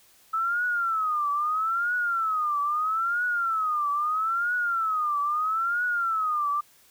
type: tone with vibrato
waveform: sine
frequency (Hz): 1300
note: E6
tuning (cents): -24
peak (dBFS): -23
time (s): 0.33-6.61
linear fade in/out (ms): 10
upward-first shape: triangle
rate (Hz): 0.77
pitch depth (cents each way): 220
effects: white hiss -58 dBFS RMS until 6.9 s